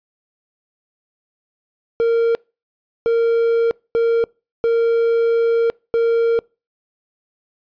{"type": "tone bursts at uneven times", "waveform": "triangle", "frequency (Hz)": 462.1, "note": "A#4", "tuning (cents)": -15, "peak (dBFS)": -11, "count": 5, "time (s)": [[2, 2.35], [3.06, 3.71], [3.95, 4.24], [4.64, 5.7], [5.94, 6.39]], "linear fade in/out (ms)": 0, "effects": ["noise-tail reverb RT60 0.3 s tail -26 dB re dry", "resampled to 11025 Hz"]}